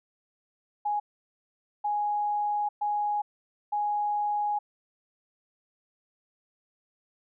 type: tone bursts at uneven times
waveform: sine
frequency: 830.6 Hz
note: G#5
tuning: in tune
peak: -25 dBFS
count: 4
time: 0.85-1 / 1.84-2.69 / 2.81-3.22 / 3.72-4.59 s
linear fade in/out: 10 ms
effects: none